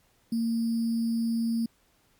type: tone with sample-and-hold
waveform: sine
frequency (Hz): 229.5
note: A#3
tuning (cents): -27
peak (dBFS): -24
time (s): 0.32-1.66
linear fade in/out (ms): 5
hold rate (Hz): 4900
effects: pink hiss -66 dBFS RMS until 2.19 s + MP3 96 kbps